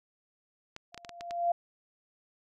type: clicks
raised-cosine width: 0.2 ms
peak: -24 dBFS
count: 7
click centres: 0.764 / 0.945 / 0.977 / 1.048 / 1.093 / 1.209 / 1.309 s
type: tone with exponential growth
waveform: sine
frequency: 691 Hz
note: F5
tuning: 19 cents flat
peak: -22 dBFS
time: 0.92-1.52 s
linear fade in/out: 5 ms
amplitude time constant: 130 ms
effects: none